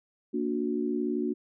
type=chord; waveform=sine; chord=Bb augmented; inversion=none; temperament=just; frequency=233.1 / 291.4 / 364.2 Hz; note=Bb3 / D4 / F#4; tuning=0 / -13 / -27 cents; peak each=-31 dBFS; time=0.33-1.34 s; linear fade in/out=20 ms; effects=none